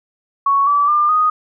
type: tone with pitch steps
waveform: sine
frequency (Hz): 1112 / 1153.9 / 1197.3 / 1242.4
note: C#6 / D6 / D6 / D#6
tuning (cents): +5 / -31 / +33 / -3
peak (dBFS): -11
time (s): 0.46-1.3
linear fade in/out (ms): 5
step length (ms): 210
effects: none